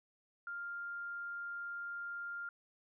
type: tone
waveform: sine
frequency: 1399 Hz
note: F6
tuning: 3 cents sharp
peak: -40 dBFS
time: 0.47-2.49 s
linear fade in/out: 2 ms
effects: none